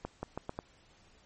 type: accelerating click train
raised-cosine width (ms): 1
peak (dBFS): -22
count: 5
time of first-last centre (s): 0.05-0.59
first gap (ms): 180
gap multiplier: 0.81
effects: pink hiss -63 dBFS RMS until 1.25 s + MP3 32 kbps